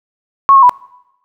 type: tone with pitch steps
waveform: sine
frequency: 1099 / 1082 / 987 Hz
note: C#6 / C#6 / B5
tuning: -15 / -42 / -1 cents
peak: -3 dBFS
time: 0.49-0.694 s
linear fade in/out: 0 ms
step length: 68 ms
effects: noise-tail reverb RT60 0.9 s tail -23 dB re dry